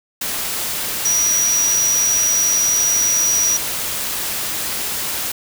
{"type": "tone in noise", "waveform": "sine", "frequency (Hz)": 5800, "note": "F#8", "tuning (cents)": -35, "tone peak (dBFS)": -14, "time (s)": [1.05, 3.57], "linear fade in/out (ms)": 5, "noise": "white", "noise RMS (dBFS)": -23, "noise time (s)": [0.21, 5.32], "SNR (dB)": 6, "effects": []}